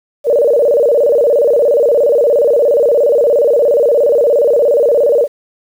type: tone with vibrato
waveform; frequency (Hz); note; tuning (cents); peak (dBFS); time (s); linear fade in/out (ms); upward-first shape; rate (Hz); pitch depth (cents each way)
sine; 523; C5; -1; -7; 0.24-5.28; 50; square; 17; 180
effects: 7-bit